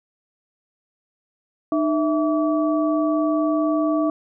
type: tone cluster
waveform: sine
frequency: 305.9 / 656 / 1148 Hz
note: D#4 / E5 / D6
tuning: -29 / -9 / -40 cents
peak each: -19 / -23 / -28 dBFS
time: 1.72-4.1 s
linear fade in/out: 2 ms
effects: none